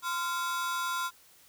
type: ring-modulated tone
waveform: 45% pulse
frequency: 1208 Hz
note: D6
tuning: 48 cents sharp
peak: -27 dBFS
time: 0.02-1.11 s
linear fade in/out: 50 ms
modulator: 180 Hz
effects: white hiss -59 dBFS RMS until 1.48 s